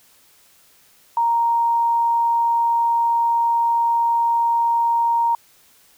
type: tone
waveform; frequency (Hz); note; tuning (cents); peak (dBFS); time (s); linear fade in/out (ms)
sine; 932.3; A#5; 0; -15; 1.17-5.35; 2
effects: white hiss -54 dBFS RMS until 5.97 s